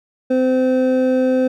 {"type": "tone pair together", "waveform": "triangle", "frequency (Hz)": [257.5, 515], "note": ["C4", "C5"], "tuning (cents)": [-28, -28], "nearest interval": "octave", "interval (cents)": 1200, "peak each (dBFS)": -14, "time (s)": [0.3, 1.48], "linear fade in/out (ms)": 10, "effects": []}